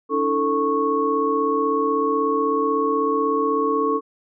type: tone cluster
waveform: sine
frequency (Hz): 285 / 321.2 / 443.3 / 1103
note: C#4 / E4 / A4 / C#6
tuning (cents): +48 / -45 / +13 / -9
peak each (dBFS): -25 / -29 / -21 / -22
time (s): 0.09-4.01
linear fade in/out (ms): 50
effects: none